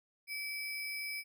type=tone with sample-and-hold; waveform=sine; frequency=2304 Hz; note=D7; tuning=34 cents flat; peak=-37 dBFS; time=0.27-1.24 s; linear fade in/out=50 ms; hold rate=7350 Hz; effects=none